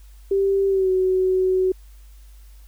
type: tone with pitch glide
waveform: sine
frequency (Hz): 392 to 373.2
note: G4 to F#4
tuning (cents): 0 to +15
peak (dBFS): -16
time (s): 0.31-1.72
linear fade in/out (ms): 5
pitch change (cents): -85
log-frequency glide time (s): 0.68-0.9
effects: added 50 Hz sine -42 dBFS peak until 2.67 s + white hiss -58 dBFS RMS until 2.67 s